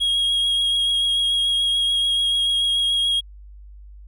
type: tone with vibrato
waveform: triangle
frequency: 3284 Hz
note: G#7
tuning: 20 cents flat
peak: -16 dBFS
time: 0-3.21 s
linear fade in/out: 20 ms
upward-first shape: triangle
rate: 6.9 Hz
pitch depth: 17 cents each way
effects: added 50 Hz sine -39 dBFS peak until 4.07 s